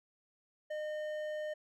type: tone with hard clipping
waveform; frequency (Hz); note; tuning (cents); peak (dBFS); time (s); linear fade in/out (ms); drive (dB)
sine; 610; D#5; -34; -38; 0.7-1.54; 10; 8
effects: none